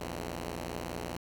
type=tone pair together; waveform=5% pulse; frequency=60.15 / 85 Hz; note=B1 / F2; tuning=-45 / -46 cents; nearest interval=tritone; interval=599 cents; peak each=-28 dBFS; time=0-1.17 s; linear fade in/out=5 ms; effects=9-bit